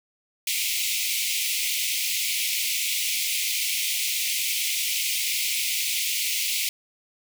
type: high-pass noise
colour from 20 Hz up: pink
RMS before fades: -26 dBFS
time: 0.47-6.69 s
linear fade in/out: 2 ms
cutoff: 2100 Hz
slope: 96 dB/octave
effects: none